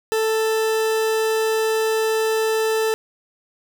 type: tone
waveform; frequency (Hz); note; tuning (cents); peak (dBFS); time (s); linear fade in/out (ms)
40% pulse; 441.1; A4; +4; -17; 0.12-2.94; 0
effects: none